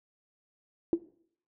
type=tone with exponential decay; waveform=sine; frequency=336 Hz; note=E4; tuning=33 cents sharp; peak=-17 dBFS; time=0.93-1 s; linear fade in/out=1 ms; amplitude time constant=15 ms; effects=noise-tail reverb RT60 0.6 s tail -19 dB re dry + tanh soft clip ceiling -13 dBFS